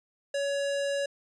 square tone, 562 Hz, C#5, 24 cents sharp, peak -28 dBFS, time 0.34-1.06 s, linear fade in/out 5 ms, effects resampled to 22050 Hz

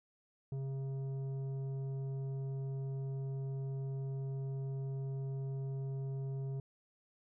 triangle tone with tanh clipping, 135.3 Hz, C#3, 42 cents flat, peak -38 dBFS, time 0.52-6.6 s, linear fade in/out 2 ms, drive 13 dB, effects none

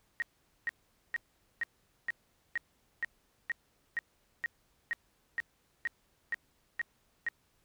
sine tone bursts, 1877 Hz, A#6, 11 cents sharp, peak -29 dBFS, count 16, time 0.2-7.286 s, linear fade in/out 0 ms, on 21 ms, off 450 ms, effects pink hiss -72 dBFS RMS until 7.64 s

